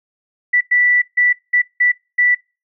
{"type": "tone bursts at uneven times", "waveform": "sine", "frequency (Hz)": 1966, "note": "B6", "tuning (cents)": -8, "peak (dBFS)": -10, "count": 6, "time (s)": [[0.53, 0.61], [0.71, 1.02], [1.17, 1.33], [1.53, 1.62], [1.8, 1.92], [2.18, 2.35]], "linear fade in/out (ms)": 10, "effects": ["noise-tail reverb RT60 0.3 s tail -23 dB re dry"]}